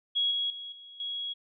sine tone with level steps, 3322 Hz, G#7, in tune, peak -24 / -27 / -38 / -46 / -32 dBFS, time 0.15-1.34 s, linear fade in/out 20 ms, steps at 0.31 / 0.5 / 0.72 / 1 s, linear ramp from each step 2 ms, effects none

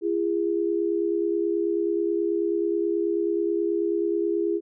sine tone pair together, 339 / 408.3 Hz, E4 / G#4, +49 / -29 cents, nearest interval minor third, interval 322 cents, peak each -24 / -25 dBFS, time 0.01-4.61 s, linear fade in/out 50 ms, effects none

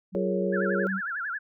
sine tone with pitch glide, 188.3 to 192.03 Hz, F#3 to G3, +31 to -35 cents, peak -28 dBFS, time 0.12-1.01 s, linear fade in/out 50 ms, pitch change +34 cents, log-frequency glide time 0.46-0.65 s
sine chord, Bb minor seventh, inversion second, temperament equal, 349.2 / 415.3 / 466.2 / 554.4 Hz, F4 / Ab4 / Bb4 / Db5, 0 / 0 / 0 / 0 cents, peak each -32 / -30 / -34 / -30 dBFS, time 0.15-0.87 s, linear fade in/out 0 ms
sine tone with vibrato, 1531 Hz, G6, 41 cents flat, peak -29 dBFS, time 0.52-1.39 s, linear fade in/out 20 ms, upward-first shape sine, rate 11 Hz, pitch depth 220 cents each way
effects none

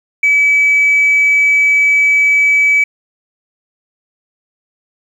sine tone, 2291 Hz, D7, 44 cents flat, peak -6 dBFS, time 0.23-2.84 s, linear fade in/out 5 ms, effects tanh soft clip ceiling -4 dBFS + 7-bit

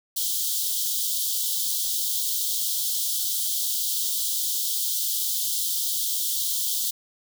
white high-pass noise, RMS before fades -26 dBFS, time 0.16-6.91 s, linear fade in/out 10 ms, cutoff 3100 Hz, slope 96 dB/octave, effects none

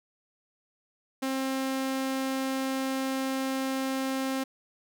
sawtooth tone, 265.8 Hz, C4, 27 cents sharp, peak -24 dBFS, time 1.22-4.44 s, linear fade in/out 10 ms, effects none

